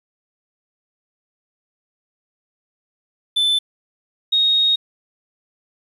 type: tone pair in turn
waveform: triangle / sine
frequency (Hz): 3520 / 3740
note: A7 / A#7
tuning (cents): 0 / +5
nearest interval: minor second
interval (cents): 105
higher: second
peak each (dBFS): -13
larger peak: neither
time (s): 3.36-3.59 / 4.32-4.76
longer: second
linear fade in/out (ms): 10
effects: resampled to 32000 Hz + 8-bit